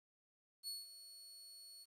sawtooth tone with ADSR envelope, 4390 Hz, C#8, 18 cents flat, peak -39 dBFS, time 0.63-1.86 s, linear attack 48 ms, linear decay 180 ms, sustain -13 dB, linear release 36 ms, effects resampled to 32000 Hz + 12-bit

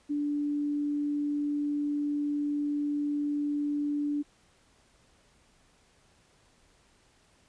sine tone, 291.8 Hz, D4, 11 cents flat, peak -27 dBFS, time 0.09-4.23 s, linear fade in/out 20 ms, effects pink hiss -64 dBFS RMS until 7.48 s + resampled to 22050 Hz

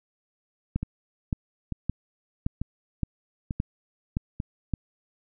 two click trains, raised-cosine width 5 ms, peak -17 / -13 dBFS, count 5 / 8, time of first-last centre 0.83-4.401 / 0.76-4.737 s, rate 1.12 / 1.76 Hz, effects none

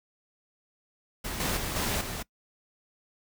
pink noise with level steps, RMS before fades -35 / -29 / -33 / -29 / -36 dBFS, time 1.24-2.23 s, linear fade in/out 10 ms, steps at 1.4 / 1.57 / 1.76 / 2.01 s, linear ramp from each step 2 ms, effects noise-tail reverb RT60 0.1 s tail -23 dB re dry

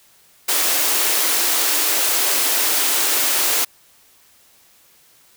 white high-pass noise, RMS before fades -18 dBFS, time 0.48-3.65 s, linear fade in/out 10 ms, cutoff 270 Hz, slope 96 dB/octave, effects white hiss -53 dBFS RMS until 5.36 s

